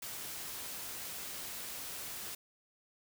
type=noise; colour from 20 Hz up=white; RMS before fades=-43 dBFS; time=0.02-2.35 s; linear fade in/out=5 ms; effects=none